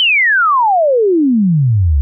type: exponential sweep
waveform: sine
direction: down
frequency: 3129 to 65.41 Hz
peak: -8 dBFS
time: 0-2.01 s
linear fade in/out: 0 ms
effects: none